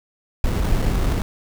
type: noise with sample-and-hold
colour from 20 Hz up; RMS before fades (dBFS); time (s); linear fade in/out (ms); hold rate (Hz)
brown; -19; 0.44-1.22; 2; 2450
effects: none